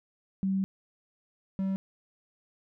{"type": "tone pair in turn", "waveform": ["sine", "triangle"], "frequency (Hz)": [192.4, 192.4], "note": ["G3", "G3"], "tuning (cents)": [-32, -32], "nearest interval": "unison", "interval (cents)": 0, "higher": "neither", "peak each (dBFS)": -25, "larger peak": "neither", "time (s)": [[0.43, 0.64], [1.59, 1.76]], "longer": "first", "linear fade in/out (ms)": 0, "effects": []}